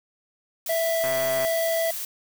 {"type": "noise", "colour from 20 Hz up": "blue", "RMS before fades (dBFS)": -32, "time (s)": [0.66, 2.05], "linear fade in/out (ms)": 2}
{"type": "harmonic tone", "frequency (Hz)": 659.3, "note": "E5", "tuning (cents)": 0, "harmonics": [1, 3, 5, 7, 9], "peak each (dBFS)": [-22, -33, -40, -43, -45], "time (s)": [0.69, 1.91], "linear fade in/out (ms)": 5}
{"type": "click train", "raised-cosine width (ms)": 0.5, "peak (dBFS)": -19, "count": 55, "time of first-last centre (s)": [1.04, 1.449], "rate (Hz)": 132}
{"effects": []}